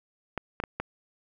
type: clicks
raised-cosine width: 0.5 ms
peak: -15 dBFS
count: 4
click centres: 0.377 / 0.601 / 0.638 / 0.8 s
effects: 9-bit